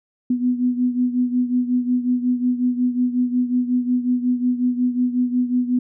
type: beating tone pair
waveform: sine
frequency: 246.9 / 252.4 Hz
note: B3 / B3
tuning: 0 / +38 cents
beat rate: 5.5 Hz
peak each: -18 / -23 dBFS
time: 0.3-5.79 s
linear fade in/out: 5 ms
effects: none